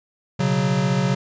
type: chord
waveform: square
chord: B suspended second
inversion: none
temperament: equal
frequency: 123.47 / 138.59 / 185 Hz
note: B2 / C#3 / F#3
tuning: 0 / 0 / 0 cents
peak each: -27 / -22 / -22 dBFS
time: 0.39-1.15 s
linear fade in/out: 10 ms
effects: resampled to 16000 Hz